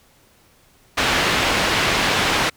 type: low-pass noise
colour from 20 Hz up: white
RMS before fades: -19 dBFS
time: 0.97-2.5 s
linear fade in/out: 10 ms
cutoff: 2900 Hz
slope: 12 dB/octave
effects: pink hiss -55 dBFS RMS until 2.56 s